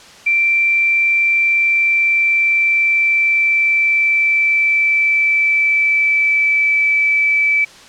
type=tone with pitch glide; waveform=sine; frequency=2349 to 2310 Hz; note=D7 to D7; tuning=0 to -29 cents; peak=-11 dBFS; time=0.26-7.65 s; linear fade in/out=10 ms; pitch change=-29 cents; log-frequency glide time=1.38-6.81 s; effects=white hiss -40 dBFS RMS until 7.88 s + low-pass 6000 Hz 12 dB/octave